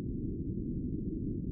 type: low-pass noise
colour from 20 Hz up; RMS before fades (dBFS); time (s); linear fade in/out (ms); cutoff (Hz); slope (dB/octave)
white; -36; 0-1.51; 0; 340; 48
effects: none